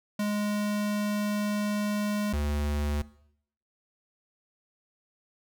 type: tone pair in turn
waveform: square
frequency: 207.7 / 73.43 Hz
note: G#3 / D2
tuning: 0 / 0 cents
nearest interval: octave + tritone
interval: 1800 cents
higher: first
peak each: -27 / -27 dBFS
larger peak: neither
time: 0.19-2.33 / 2.33-3.02 s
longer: first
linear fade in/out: 5 ms
effects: noise-tail reverb RT60 0.7 s tail -19 dB re dry